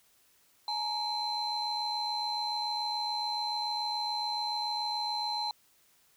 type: tone cluster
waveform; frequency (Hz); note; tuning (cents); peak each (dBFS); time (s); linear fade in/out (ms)
sine; 846 / 933 / 4083; G#5 / A#5 / C8; +32 / +1 / -43; -34 / -36 / -32; 0.68-5.51; 2
effects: tanh soft clip ceiling -25 dBFS + white hiss -66 dBFS RMS until 6.16 s